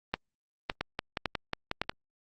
two click trains, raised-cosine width 0.3 ms, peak -14 / -12 dBFS, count 7 / 4, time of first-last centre 0.81-1.895 / 0.14-1.816 s, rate 5.53 / 1.79 Hz, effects Opus 32 kbps

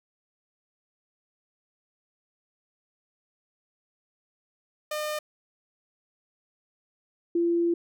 sawtooth / sine tone pair in turn, 606 / 341.3 Hz, D#5 / F4, -46 / -40 cents, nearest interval minor seventh, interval 994 cents, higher first, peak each -25 / -21 dBFS, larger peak second, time 4.91-5.19 / 7.35-7.74 s, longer second, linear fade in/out 5 ms, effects none

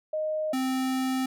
sine / square tone pair in turn, 620 / 260.7 Hz, D#5 / C4, -6 / -6 cents, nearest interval octave + minor third, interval 1500 cents, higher first, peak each -26 dBFS, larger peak neither, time 0.13-0.53 / 0.53-1.26 s, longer second, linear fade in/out 5 ms, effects none

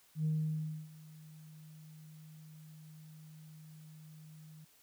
sine tone with ADSR envelope, 155.56 Hz, D#3, in tune, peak -28 dBFS, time 0.15-4.65 s, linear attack 100 ms, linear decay 630 ms, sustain -23 dB, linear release 9 ms, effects tanh soft clip ceiling -26 dBFS + white hiss -66 dBFS RMS until 4.82 s

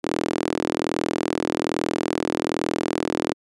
sawtooth tone with high-pass filter, 41.2 Hz, E1, in tune, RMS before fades -25 dBFS, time 0.03-3.34 s, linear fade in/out 20 ms, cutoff 320 Hz, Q 2.7, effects resampled to 22050 Hz

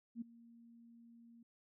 sine tone with ADSR envelope, 233.1 Hz, A#3, in tune, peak -38 dBFS, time 0.15-1.43 s, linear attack 64 ms, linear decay 10 ms, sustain -20 dB, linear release 5 ms, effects none

